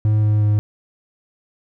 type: tone with pitch steps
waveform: triangle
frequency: 106.9 / 105.92 / 104.94 Hz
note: A2 / G#2 / G#2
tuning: -49 / +35 / +18 cents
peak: -11 dBFS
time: 0.05-0.59 s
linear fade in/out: 0 ms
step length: 180 ms
effects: none